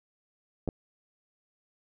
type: clicks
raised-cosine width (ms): 2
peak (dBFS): -17 / -19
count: 2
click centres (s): 0.677 / 0.688
effects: none